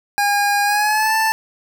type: tone with pitch glide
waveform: 25% pulse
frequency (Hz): 814 to 882.6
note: G#5 to A5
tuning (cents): -35 to +5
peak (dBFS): -11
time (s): 0.18-1.32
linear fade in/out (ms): 0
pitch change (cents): +140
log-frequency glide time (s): 0.64-1.14
effects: none